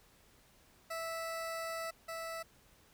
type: tone pair in turn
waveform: 20% pulse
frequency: 657 / 657 Hz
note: E5 / E5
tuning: -6 / -6 cents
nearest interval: unison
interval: 0 cents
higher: neither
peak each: -33 / -35 dBFS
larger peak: first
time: 0.9-1.91 / 2.08-2.43 s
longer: first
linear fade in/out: 10 ms
effects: pink hiss -65 dBFS RMS until 2.93 s